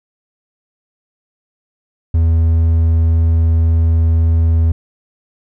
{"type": "tone", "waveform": "triangle", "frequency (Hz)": 81.9, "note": "E2", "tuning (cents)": -11, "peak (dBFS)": -7, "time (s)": [2.14, 4.72], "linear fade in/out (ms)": 5, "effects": []}